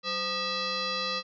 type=tone with frequency modulation; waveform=sine; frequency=2637 Hz; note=E7; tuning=in tune; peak=-28 dBFS; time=0.03-1.23 s; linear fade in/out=50 ms; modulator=707 Hz; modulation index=3.2; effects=none